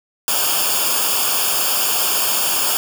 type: noise with comb filter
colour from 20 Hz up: white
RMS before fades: -18 dBFS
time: 0.28-2.77 s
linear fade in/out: 0 ms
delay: 0.5 ms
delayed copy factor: -0.85
effects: none